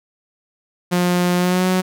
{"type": "tone with pitch glide", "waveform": "sawtooth", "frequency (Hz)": [177.8, 184.82], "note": ["F3", "F#3"], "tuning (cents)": [31, -2], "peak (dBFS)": -11, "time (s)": [0.91, 1.82], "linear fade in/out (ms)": 20, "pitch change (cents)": 67, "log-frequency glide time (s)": [1.36, 1.67], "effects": []}